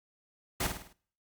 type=noise with echo; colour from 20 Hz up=pink; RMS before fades=-31 dBFS; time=0.6-0.67 s; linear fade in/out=5 ms; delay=52 ms; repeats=5; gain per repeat=-6 dB; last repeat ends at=0.93 s; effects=noise-tail reverb RT60 0.6 s tail -25 dB re dry + Opus 48 kbps